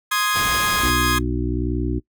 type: chord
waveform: sawtooth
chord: Ab major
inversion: first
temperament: equal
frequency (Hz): 1046.5 / 1244.5 / 1661.2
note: C6 / Eb6 / Ab6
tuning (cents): 0 / 0 / 0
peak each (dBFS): -21 / -19 / -18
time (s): 0.11-1.19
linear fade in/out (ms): 10
type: noise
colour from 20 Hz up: pink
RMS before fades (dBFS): -28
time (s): 0.34-0.91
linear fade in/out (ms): 20
type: harmonic tone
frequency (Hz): 61.2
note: B1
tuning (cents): -15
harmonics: 1 / 2 / 4 / 5 / 6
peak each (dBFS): -24 / -27 / -28 / -26 / -29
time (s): 0.82-2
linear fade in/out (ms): 20
effects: noise-tail reverb RT60 0.1 s tail -21 dB re dry